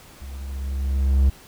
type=tone with level ramp; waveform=triangle; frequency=67.5 Hz; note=C#2; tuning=45 cents flat; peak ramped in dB=-32 to -10 dBFS; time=0.21-1.3 s; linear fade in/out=10 ms; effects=pink hiss -47 dBFS RMS until 1.47 s